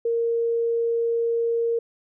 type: tone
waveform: sine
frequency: 464.2 Hz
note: A#4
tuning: 7 cents flat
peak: -20 dBFS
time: 0.05-1.79 s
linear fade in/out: 5 ms
effects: none